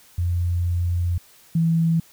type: tone pair in turn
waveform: sine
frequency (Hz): 87.31 / 164.82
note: F2 / E3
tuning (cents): 0 / 0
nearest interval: major seventh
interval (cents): 1100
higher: second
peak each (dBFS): -19 / -16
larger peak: second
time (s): 0.18-1.18 / 1.55-2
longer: first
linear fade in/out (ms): 5
effects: white hiss -52 dBFS RMS until 2.12 s